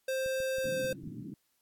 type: tone with pitch glide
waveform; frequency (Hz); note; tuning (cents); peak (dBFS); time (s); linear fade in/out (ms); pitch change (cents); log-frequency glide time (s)
square; 526 to 520.9; C5 to C5; +9 to -8; -31; 0.08-0.93; 5; -17; 0.61-0.81
type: clicks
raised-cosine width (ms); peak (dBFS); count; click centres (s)
5; -37; 8; 0.261 / 0.403 / 0.584 / 0.654 / 0.845 / 0.928 / 1.035 / 1.077
type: band-pass noise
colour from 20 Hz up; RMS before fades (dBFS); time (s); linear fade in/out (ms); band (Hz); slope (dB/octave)
pink; -43; 0.64-1.34; 0; 120 to 320; 48
effects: white hiss -75 dBFS RMS until 1.61 s + AAC 64 kbps